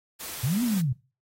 white noise, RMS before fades -37 dBFS, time 0.19-0.82 s, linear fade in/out 20 ms
sine linear two-way sweep, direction up then down, 110 to 252.9 to 117.2 Hz, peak -22 dBFS, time 0.43-0.93 s, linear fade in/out 10 ms, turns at 0.63 s
effects noise-tail reverb RT60 0.3 s tail -19 dB re dry + AAC 48 kbps

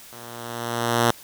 5% pulse tone with level ramp, 118 Hz, A#2, 22 cents sharp, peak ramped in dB -30 to -4 dBFS, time 0.12-1.11 s, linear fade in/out 5 ms, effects white hiss -45 dBFS RMS until 1.23 s

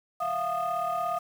sine tone cluster, 673 / 710 / 1231 Hz, E5 / F5 / D#6, +36 / +28 / -19 cents, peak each -31 / -29 / -29 dBFS, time 0.2-1.19 s, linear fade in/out 10 ms, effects tanh soft clip ceiling -22 dBFS + 8-bit

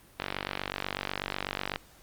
click train, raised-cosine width 0.3 ms, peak -14 dBFS, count 76, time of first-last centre 0.2-1.759 s, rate 48.1 Hz, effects pink hiss -57 dBFS RMS until 2.02 s + Opus 32 kbps

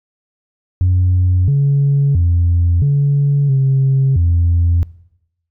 sine tone with pitch steps, 90.9 / 140.6 / 86.2 / 142 / 134.7 / 85.4 Hz, F#2 / C#3 / F2 / C#3 / C#3 / F2, -30 / +25 / -22 / +42 / -49 / -38 cents, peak -8 dBFS, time 0.81-4.83 s, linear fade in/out 0 ms, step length 670 ms, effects noise-tail reverb RT60 0.8 s tail -21 dB re dry + tanh soft clip ceiling -7 dBFS

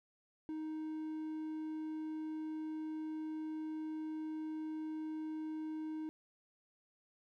triangle tone, 312.4 Hz, D#4, 7 cents sharp, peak -37 dBFS, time 0.49-6.09 s, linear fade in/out 0 ms, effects none

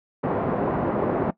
pink band-pass noise, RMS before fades -24 dBFS, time 0.23-1.31 s, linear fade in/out 10 ms, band 180 to 830 Hz, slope 12 dB/octave, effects noise-tail reverb RT60 0.1 s tail -19 dB re dry + low-pass 2000 Hz 12 dB/octave

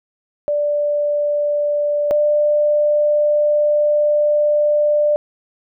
sine tone pair in turn, 587.3 / 594.1 Hz, D5 / D5, 0 / +20 cents, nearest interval unison, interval 20 cents, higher second, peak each -15 / -12 dBFS, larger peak second, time 0.48-2.11 / 2.11-5.16 s, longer second, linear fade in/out 0 ms, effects none

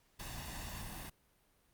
pink noise with comb filter, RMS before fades -45 dBFS, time 0.19-1.1 s, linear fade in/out 10 ms, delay 1.1 ms, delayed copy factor +0.6, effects pink hiss -72 dBFS RMS until 1.73 s + Opus 48 kbps

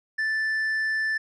sine tone with tanh clipping, 1760 Hz, A6, in tune, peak -24 dBFS, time 0.18-1.18 s, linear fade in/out 10 ms, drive 4 dB, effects none

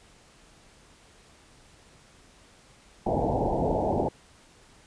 white low-pass noise, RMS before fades -26 dBFS, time 3.06-4.09 s, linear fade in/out 10 ms, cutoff 880 Hz, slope 96 dB/octave, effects pink hiss -56 dBFS RMS until 4.86 s + resampled to 22050 Hz

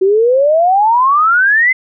sine exponential sweep, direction up, 370 to 2087 Hz, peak -7 dBFS, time 0.01-1.73 s, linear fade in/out 10 ms, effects none

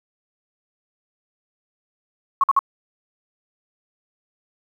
sine tone bursts, 1100 Hz, C#6, 14 cents flat, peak -12 dBFS, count 3, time 2.41-2.591 s, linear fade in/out 2 ms, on 27 ms, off 50 ms, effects 8-bit

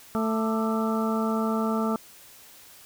harmonic tone with a mistuned harmonic, 221.4 Hz, A3, 11 cents sharp, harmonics 1 / 2 / 3 / 4 / 5 / 6, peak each -25 / -31 / -33 / -35 / -34 / -34 dBFS, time 0.15-1.96 s, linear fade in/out 0 ms, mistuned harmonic 5, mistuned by +110 cents, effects white hiss -50 dBFS RMS until 2.85 s

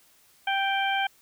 harmonic tone, 784 Hz, G5, in tune, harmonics 1 / 2 / 3 / 4, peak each -26 / -29 / -31 / -32 dBFS, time 0.47-1.07 s, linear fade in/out 5 ms, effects white hiss -60 dBFS RMS until 1.21 s

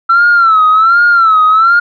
sine tone with vibrato, 1336 Hz, E6, 23 cents sharp, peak -3 dBFS, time 0.09-1.8 s, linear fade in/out 10 ms, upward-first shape sine, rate 1.3 Hz, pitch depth 110 cents each way, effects tanh soft clip ceiling -1 dBFS

